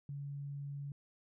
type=tone; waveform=sine; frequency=141.7 Hz; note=C#3; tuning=38 cents sharp; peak=-40 dBFS; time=0.09-0.92 s; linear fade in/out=2 ms; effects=none